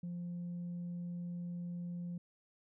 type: tone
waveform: sine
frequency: 174.61 Hz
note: F3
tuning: in tune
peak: -37 dBFS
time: 0.03-2.18 s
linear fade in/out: 5 ms
effects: tanh soft clip ceiling -37 dBFS